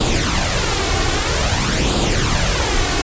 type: noise with flanger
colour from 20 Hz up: pink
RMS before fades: -17 dBFS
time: 0-3.02 s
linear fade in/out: 10 ms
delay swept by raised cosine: 0.25 to 2.75 ms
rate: 0.51 Hz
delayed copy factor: +0.55
effects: resampled to 16000 Hz